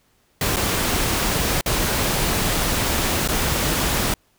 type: noise with dropouts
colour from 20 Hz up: pink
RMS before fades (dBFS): -21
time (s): 0.41-4.14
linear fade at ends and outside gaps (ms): 2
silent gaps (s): 0.561-0.567 / 1.611-1.66 / 3.277-3.286
effects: pink hiss -62 dBFS RMS until 4.38 s